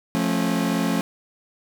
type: chord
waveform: 40% pulse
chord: F augmented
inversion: none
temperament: just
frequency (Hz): 174.61 / 218.3 / 272.8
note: F3 / A3 / C#4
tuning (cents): 0 / -13 / -28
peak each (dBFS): -24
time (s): 0.15-1.01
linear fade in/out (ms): 0
effects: none